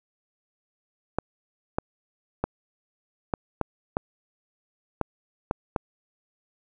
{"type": "clicks", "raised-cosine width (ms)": 1, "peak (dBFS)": -10, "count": 9, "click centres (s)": [1.186, 1.785, 2.44, 3.338, 3.613, 3.969, 5.013, 5.511, 5.762], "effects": []}